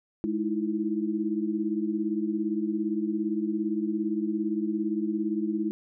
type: tone cluster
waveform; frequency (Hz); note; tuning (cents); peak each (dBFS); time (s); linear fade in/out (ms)
sine; 210.3 / 315.6 / 333.1; G#3 / D#4 / E4; +22 / +25 / +18; -30; 0.24-5.71; 0
effects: none